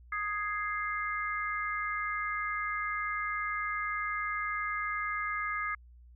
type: chord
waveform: sine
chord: Ab major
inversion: second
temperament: equal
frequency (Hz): 1244.5 / 1661.2 / 2093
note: Eb6 / Ab6 / C7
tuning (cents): 0 / 0 / 0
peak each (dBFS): -34 / -37 / -36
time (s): 0.12-5.75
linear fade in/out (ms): 5
effects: added 60 Hz sine -52 dBFS peak until 6.15 s